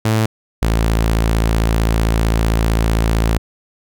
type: tone pair in turn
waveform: sawtooth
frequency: 110 / 55.54 Hz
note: A2 / A1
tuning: 0 / +17 cents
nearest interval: octave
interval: 1183 cents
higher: first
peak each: -9 dBFS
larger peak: neither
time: 0.05-0.26 / 0.62-3.38 s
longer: second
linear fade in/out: 5 ms
effects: none